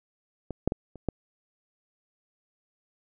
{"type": "clicks", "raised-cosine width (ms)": 2, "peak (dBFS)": [-20, -9, -15, -30, -13], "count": 5, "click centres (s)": [0.507, 0.676, 0.721, 0.957, 1.087], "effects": []}